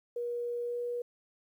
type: tone with pitch glide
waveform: sine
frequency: 479.1 to 482.4 Hz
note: A#4 to B4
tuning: +47 to -41 cents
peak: -32 dBFS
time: 0.16-1.02 s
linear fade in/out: 5 ms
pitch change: +12 cents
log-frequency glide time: 0.63-0.79 s
effects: 11-bit